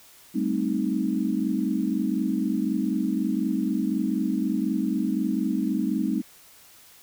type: chord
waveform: sine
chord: A half-diminished seventh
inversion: third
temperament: equal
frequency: 196 / 220 / 261.6 / 311.1 Hz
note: G3 / A3 / C4 / Eb4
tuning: 0 / 0 / 0 / 0 cents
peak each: -28 dBFS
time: 0.34-6.22 s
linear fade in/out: 20 ms
effects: white hiss -52 dBFS RMS until 7.02 s

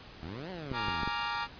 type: exponential two-way sweep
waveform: 15% pulse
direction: up then down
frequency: 73.42 to 193.7 to 73.42 Hz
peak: -33 dBFS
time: 0.23-1.03 s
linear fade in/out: 0 ms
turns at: 0.5 s
type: clicks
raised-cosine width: 3 ms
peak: -23 dBFS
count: 4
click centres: 0.716 / 0.884 / 1.033 / 1.076 s
type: chord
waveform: sawtooth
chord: Bb dominant seventh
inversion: third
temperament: equal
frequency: 830.6 / 932.3 / 1174.7 / 1396.9 Hz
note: Ab5 / Bb5 / D6 / F6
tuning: 0 / 0 / 0 / 0 cents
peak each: -35 / -32 / -34 / -34 dBFS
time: 0.72-1.48 s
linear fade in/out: 50 ms
effects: pink hiss -50 dBFS RMS until 1.59 s + resampled to 11025 Hz

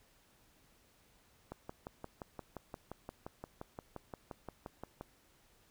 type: click train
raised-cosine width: 1 ms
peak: -29 dBFS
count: 21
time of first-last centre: 1.52-5.01 s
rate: 5.73 Hz
effects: pink hiss -68 dBFS RMS until 5.7 s

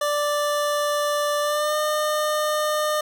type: tone with pitch glide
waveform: 25% pulse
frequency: 587.3 to 606.6 Hz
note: D5 to D#5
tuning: 0 to -44 cents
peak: -17 dBFS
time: 0.01-3.01 s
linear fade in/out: 5 ms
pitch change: +56 cents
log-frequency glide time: 1.41-1.76 s
effects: none

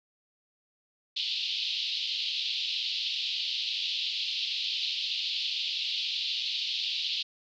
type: band-pass noise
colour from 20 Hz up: white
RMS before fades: -32 dBFS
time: 1.16-7.23 s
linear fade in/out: 10 ms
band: 2800 to 4400 Hz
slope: 48 dB/octave
effects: none

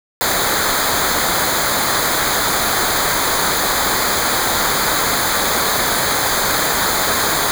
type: noise with comb filter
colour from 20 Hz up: pink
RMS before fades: -17 dBFS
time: 0.21-7.51 s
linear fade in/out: 0 ms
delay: 0.36 ms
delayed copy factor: -0.8
effects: none

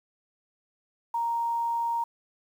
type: tone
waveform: sine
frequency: 932.3 Hz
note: A#5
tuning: in tune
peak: -25 dBFS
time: 1.14-2.04 s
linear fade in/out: 5 ms
effects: 9-bit

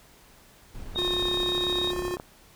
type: noise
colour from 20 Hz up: brown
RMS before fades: -40 dBFS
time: 0.74-2.11 s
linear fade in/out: 10 ms
type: tone with pitch glide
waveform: sine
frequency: 3729 to 3753 Hz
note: A#7 to A#7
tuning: 0 to +11 cents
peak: -26 dBFS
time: 0.95-1.92 s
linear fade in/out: 20 ms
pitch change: +11 cents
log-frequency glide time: 1.31-1.61 s
type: click train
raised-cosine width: 1 ms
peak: -21 dBFS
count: 43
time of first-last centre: 0.96-2.199 s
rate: 33.9 Hz
type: tone with tremolo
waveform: square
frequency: 358.3 Hz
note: F4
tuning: 44 cents sharp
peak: -28 dBFS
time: 0.97-2.17 s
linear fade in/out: 20 ms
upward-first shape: sine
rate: 14 Hz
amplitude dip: 35%
effects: pink hiss -55 dBFS RMS until 2.55 s

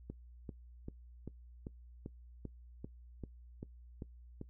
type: click train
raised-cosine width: 3 ms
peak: -30 dBFS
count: 12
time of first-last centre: 0.1-4.414 s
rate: 2.55 Hz
effects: noise-tail reverb RT60 0.1 s tail -20 dB re dry + added 60 Hz sine -53 dBFS peak until 4.49 s

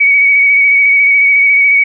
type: tone with vibrato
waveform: sine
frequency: 2252 Hz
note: C#7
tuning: 27 cents sharp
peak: -5 dBFS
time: 0-1.84 s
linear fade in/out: 10 ms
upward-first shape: square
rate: 14 Hz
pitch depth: 21 cents each way
effects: none

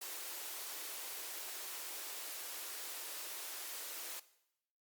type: high-pass noise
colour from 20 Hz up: white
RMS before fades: -45 dBFS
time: 0.01-4.2 s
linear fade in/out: 10 ms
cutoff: 310 Hz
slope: 48 dB/octave
effects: noise-tail reverb RT60 0.8 s tail -17 dB re dry + Opus 48 kbps

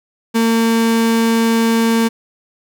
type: tone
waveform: 35% pulse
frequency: 227.7 Hz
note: A#3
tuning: 40 cents flat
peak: -10 dBFS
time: 0.34-2.09 s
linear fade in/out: 20 ms
effects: none

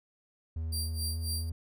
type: tone with pitch glide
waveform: triangle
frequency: 80.5 to 81.81 Hz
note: E2 to E2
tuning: -41 to -13 cents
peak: -30 dBFS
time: 0.56-1.52 s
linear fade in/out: 5 ms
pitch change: +28 cents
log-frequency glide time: 1.1-1.19 s
type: tone with tremolo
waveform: 20% pulse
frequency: 4716 Hz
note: D8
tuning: 6 cents sharp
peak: -27 dBFS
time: 0.72-1.5 s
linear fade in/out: 10 ms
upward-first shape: sine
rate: 3.7 Hz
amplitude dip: 90%
effects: none

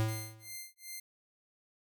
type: tone with exponential decay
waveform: square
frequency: 110 Hz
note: A2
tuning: in tune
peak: -27 dBFS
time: 0-0.56 s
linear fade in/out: 0 ms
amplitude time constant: 120 ms
type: tone with tremolo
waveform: 5% pulse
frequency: 2093 Hz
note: C7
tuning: in tune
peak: -31 dBFS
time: 0.08-1 s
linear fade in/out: 5 ms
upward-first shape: sine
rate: 2.6 Hz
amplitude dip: 100%
effects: none

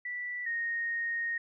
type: tone pair in turn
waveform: sine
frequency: 1965 / 1860.1 Hz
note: B6 / A#6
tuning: -9 / -4 cents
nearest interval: minor second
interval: 95 cents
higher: first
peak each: -34 / -30 dBFS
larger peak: second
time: 0.05-0.46 / 0.46-1.38 s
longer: second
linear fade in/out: 5 ms
effects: none

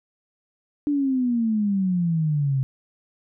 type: exponential sweep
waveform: sine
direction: down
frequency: 295.9 to 130.81 Hz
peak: -19 dBFS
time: 0.87-2.63 s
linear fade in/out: 0 ms
effects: none

